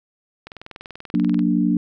click train, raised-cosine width 0.3 ms, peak -20 dBFS, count 20, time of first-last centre 0.47-1.392 s, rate 20.6 Hz
sine chord, Gb augmented, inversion none, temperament equal with one note detuned, 181.92 / 233.1 / 293.7 Hz, Gb3 / Bb3 / D4, -29 / 0 / 0 cents, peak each -20 dBFS, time 1.14-1.77 s, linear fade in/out 2 ms
effects none

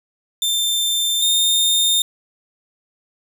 sawtooth tone pair in turn, 3579 / 3642 Hz, A7 / A#7, +29 / -41 cents, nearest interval unison, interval 30 cents, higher second, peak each -14 / -11 dBFS, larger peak second, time 0.42-1.22 / 1.22-2.02 s, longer neither, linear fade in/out 2 ms, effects none

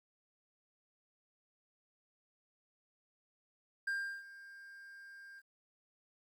triangle tone with ADSR envelope, 1596 Hz, G6, 31 cents sharp, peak -31 dBFS, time 3.87-5.42 s, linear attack 7 ms, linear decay 350 ms, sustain -18 dB, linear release 38 ms, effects 12-bit

